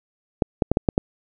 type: clicks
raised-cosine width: 2 ms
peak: -3 dBFS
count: 6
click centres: 0.422 / 0.622 / 0.716 / 0.771 / 0.888 / 0.979 s
effects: none